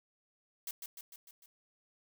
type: noise with echo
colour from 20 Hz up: blue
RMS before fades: -40 dBFS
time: 0.67-0.71 s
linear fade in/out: 2 ms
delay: 150 ms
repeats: 5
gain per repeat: -4 dB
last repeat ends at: 1.46 s
effects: none